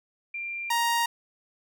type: tone pair in turn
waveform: sine / sawtooth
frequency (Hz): 2378 / 936.7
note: D7 / A#5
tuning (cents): +21 / +8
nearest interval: octave + major third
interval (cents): 1613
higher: first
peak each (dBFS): -31 / -19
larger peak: second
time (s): 0.34-0.7 / 0.7-1.06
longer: neither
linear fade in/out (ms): 5
effects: none